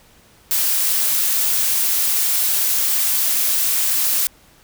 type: noise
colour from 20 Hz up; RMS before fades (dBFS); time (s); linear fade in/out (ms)
blue; -18; 0.51-4.27; 0
effects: pink hiss -51 dBFS RMS until 4.63 s